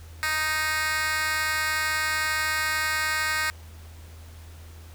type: tone with high-pass filter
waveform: 10% pulse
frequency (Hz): 311.1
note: D#4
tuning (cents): 0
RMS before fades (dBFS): -26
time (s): 0.23-3.5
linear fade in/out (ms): 0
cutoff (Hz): 1700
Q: 1.5
effects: added 81 Hz sine -42 dBFS peak until 4.94 s + pink hiss -52 dBFS RMS until 4.94 s